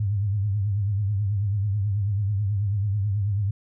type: tone with vibrato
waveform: sine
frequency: 101.3 Hz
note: G#2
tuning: 43 cents flat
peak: -21 dBFS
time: 0-3.51 s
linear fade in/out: 5 ms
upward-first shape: triangle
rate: 9.2 Hz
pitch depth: 120 cents each way
effects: none